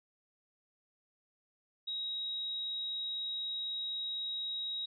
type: tone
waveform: sine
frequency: 3809 Hz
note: A#7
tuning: 37 cents sharp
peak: -35 dBFS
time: 1.87-4.86 s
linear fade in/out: 10 ms
effects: none